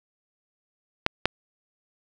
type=clicks; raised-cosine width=0.3 ms; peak=-3 dBFS; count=2; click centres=1.064 / 1.256 s; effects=none